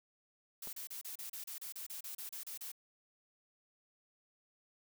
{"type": "noise bursts", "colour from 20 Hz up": "blue", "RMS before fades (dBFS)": -45, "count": 15, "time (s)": [0.62, 2.718], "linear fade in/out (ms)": 5, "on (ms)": 110, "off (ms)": 32}
{"type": "clicks", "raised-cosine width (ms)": 1, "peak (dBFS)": [-37, -46], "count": 2, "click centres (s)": [0.673, 0.678]}
{"effects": []}